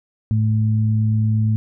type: tone pair together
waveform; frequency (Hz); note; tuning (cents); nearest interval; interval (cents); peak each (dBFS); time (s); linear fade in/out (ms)
sine; 108.8 / 217.4; A2 / A3; -19 / -21; octave; 1198; -15 / -23; 0.31-1.56; 0
effects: none